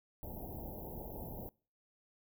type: band-stop noise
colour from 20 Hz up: pink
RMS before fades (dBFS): -45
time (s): 0.23-1.49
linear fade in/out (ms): 0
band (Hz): 900 to 12000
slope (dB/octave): 96
effects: noise-tail reverb RT60 0.4 s tail -25 dB re dry